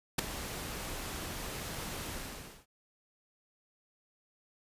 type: noise with ADSR envelope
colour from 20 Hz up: pink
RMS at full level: -24 dBFS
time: 0.18-2.66 s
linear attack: 11 ms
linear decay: 5 ms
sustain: -16 dB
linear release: 540 ms
effects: resampled to 32000 Hz